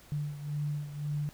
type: beating tone pair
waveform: sine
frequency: 146.83 / 148.73 Hz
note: D3 / D3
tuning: 0 / +22 cents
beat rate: 1.9 Hz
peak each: -33 / -38 dBFS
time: 0.12-1.29 s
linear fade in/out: 0 ms
effects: pink hiss -56 dBFS RMS until 1.33 s